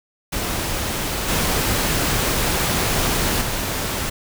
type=noise with level steps; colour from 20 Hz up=pink; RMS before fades=-24 / -20 / -24 dBFS; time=0.32-4.1 s; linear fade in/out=10 ms; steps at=1.28 / 3.41 s; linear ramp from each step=5 ms; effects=none